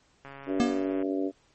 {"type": "click train", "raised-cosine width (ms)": 0.5, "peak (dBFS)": -29, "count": 108, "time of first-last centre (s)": [0.25, 1.025], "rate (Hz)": 138}
{"type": "harmonic tone", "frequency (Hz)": 95.4, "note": "G2", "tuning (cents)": -47, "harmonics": [3, 4, 5, 6, 7], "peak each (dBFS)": [-28, -32, -36, -38, -39], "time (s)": [0.46, 1.32], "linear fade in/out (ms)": 50}
{"type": "tone with exponential decay", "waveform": "square", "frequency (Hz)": 238.8, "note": "A#3", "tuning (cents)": 42, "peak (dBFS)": -20, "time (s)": [0.6, 0.95], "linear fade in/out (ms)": 0, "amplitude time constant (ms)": 75}
{"effects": ["pink hiss -65 dBFS RMS until 1.54 s", "MP3 32 kbps"]}